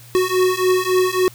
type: beating tone pair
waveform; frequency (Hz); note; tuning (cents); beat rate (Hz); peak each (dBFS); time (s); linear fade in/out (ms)
square; 367.3 / 370.9; F#4 / F#4; -13 / +4; 3.6; -19 / -18; 0.15-1.28; 0
effects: added 119 Hz sine -42 dBFS peak until 1.34 s + white hiss -45 dBFS RMS until 1.34 s